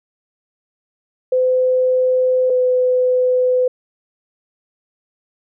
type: tone pair in turn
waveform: sine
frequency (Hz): 510 / 504.4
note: C5 / B4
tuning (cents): -44 / +36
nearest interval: unison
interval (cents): 20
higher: first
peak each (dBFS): -12 / -12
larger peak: neither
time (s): 1.32-2.5 / 2.5-3.68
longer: neither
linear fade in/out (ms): 5
effects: none